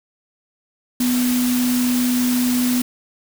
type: tone in noise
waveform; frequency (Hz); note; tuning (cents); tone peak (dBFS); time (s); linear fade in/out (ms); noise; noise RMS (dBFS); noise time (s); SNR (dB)
sine; 248; B3; +7; -16; 1-2.82; 5; white; -26; 1-2.82; +7
effects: none